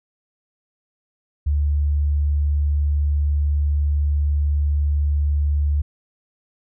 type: tone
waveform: sine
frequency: 73 Hz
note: D2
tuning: 10 cents flat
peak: -16 dBFS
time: 1.46-5.82 s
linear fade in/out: 10 ms
effects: none